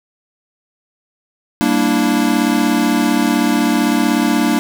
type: chord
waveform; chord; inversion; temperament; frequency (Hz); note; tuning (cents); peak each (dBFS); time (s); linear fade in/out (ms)
square; E half-diminished seventh; first; equal; 196 / 233.1 / 293.7 / 329.6; G3 / Bb3 / D4 / E4; 0 / 0 / 0 / 0; -22 / -17 / -17 / -22; 1.61-4.59; 0
effects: none